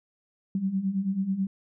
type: beating tone pair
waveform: sine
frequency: 186.8 / 196 Hz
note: F#3 / G3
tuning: +17 / 0 cents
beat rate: 9.2 Hz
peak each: -31 / -26 dBFS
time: 0.55-1.47 s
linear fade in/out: 2 ms
effects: none